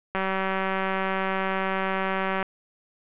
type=click train; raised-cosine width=0.5 ms; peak=-12 dBFS; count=436; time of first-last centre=0.15-2.427 s; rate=191 Hz; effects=resampled to 8000 Hz + 9-bit